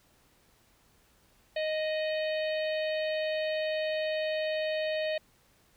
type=harmonic tone with a mistuned harmonic; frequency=622.3 Hz; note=D#5; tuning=in tune; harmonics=1 / 3 / 4 / 5 / 6 / 7; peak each=-29 / -39 / -41 / -43 / -45 / -46 dBFS; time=1.56-5.18 s; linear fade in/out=5 ms; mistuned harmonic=5; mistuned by=-45 cents; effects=pink hiss -65 dBFS RMS until 5.76 s